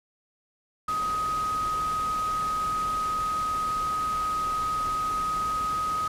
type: tone in noise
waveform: sine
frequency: 1257 Hz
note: D#6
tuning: 17 cents sharp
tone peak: -25 dBFS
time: 0.88-6.08 s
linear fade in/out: 5 ms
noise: pink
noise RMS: -39 dBFS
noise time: 0.88-6.08 s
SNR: +11 dB
effects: low-pass 11000 Hz 12 dB/octave